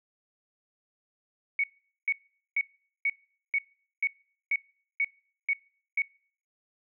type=tone bursts; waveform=sine; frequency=2227 Hz; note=C#7; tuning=7 cents sharp; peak=-23 dBFS; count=10; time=1.59-6.02 s; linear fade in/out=2 ms; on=47 ms; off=440 ms; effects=noise-tail reverb RT60 0.5 s tail -24 dB re dry